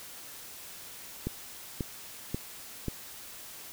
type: click train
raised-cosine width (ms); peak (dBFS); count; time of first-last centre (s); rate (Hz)
3; -18; 4; 1.27-2.883; 1.86
effects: white hiss -46 dBFS RMS until 3.72 s